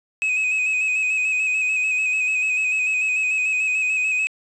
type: tone with vibrato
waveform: triangle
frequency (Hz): 2537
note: D#7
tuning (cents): +33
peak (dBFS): -17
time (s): 0.22-4.27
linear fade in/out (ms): 0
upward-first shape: square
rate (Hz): 6.8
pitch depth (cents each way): 27
effects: resampled to 22050 Hz + 8-bit